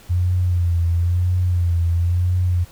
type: tone with vibrato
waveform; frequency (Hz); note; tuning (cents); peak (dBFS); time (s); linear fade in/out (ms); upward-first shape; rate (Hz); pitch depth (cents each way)
sine; 87.6; F2; +6; -15; 0.09-2.65; 20; sine; 0.99; 56
effects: pink hiss -47 dBFS RMS until 2.71 s